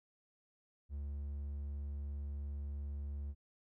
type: tone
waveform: triangle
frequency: 71.4 Hz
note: D2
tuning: 48 cents flat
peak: -37 dBFS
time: 0.89-3.35 s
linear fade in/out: 50 ms
effects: none